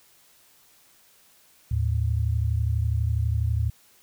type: tone pair together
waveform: sine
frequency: 77.64 / 109.8 Hz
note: D#2 / A2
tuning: -3 / -3 cents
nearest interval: tritone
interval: 600 cents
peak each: -24 dBFS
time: 1.71-3.7 s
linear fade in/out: 5 ms
effects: white hiss -58 dBFS RMS until 4.02 s